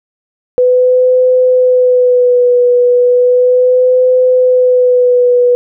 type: tone with vibrato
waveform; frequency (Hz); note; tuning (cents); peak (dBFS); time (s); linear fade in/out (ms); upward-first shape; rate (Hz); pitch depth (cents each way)
sine; 498.5; B4; +16; -5; 0.58-5.55; 0; sine; 0.35; 30
effects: none